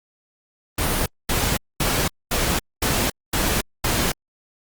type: noise bursts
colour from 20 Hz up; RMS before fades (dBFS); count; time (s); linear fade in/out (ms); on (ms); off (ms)
pink; -21; 7; 0.78-4.12; 5; 280; 230
effects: Opus 32 kbps